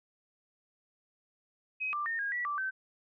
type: tone with pitch steps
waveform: sine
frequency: 2531 / 1182 / 1829 / 1631 / 1945 / 1168 / 1542 Hz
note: D#7 / D6 / A#6 / G#6 / B6 / D6 / G6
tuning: +29 / +11 / -33 / -32 / -27 / -10 / -29 cents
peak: -31 dBFS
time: 1.8-2.71 s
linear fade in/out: 20 ms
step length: 130 ms
effects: none